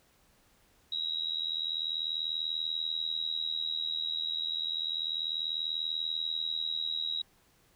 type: tone with amplitude modulation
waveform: sine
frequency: 3848 Hz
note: B7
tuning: 46 cents flat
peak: -27 dBFS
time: 0.92-7.22 s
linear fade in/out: 5 ms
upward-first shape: sine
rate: 80.3 Hz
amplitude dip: 85%
effects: pink hiss -66 dBFS RMS until 7.75 s